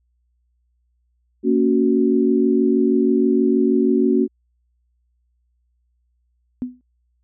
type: chord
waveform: sine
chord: F# major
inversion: first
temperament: just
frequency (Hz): 231.2 / 277.5 / 370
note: A#3 / C#4 / F#4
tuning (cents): -14 / +2 / 0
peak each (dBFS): -18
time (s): 1.43-4.28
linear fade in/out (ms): 50
type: tone with exponential decay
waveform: sine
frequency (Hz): 250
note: B3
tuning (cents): +21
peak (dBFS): -18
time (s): 6.62-6.81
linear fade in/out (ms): 0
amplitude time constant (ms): 41
effects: added 60 Hz sine -63 dBFS peak until 7.23 s